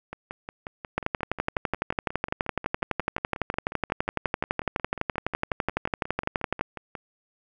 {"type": "two click trains", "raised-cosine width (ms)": 0.5, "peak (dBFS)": [-9, -20], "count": [68, 39], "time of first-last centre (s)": [[0.98, 6.61], [0.13, 6.952]], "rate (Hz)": [11.9, 5.57], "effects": []}